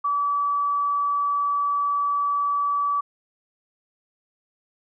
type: tone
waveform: sine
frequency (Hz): 1149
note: D6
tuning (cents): -38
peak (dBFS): -20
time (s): 0.04-3.01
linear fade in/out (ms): 10
effects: none